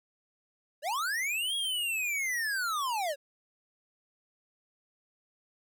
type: linear two-way sweep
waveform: square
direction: up then down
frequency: 531 to 3322 to 531 Hz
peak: -30 dBFS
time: 0.82-3.16 s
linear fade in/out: 50 ms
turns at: 1.55 s
effects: none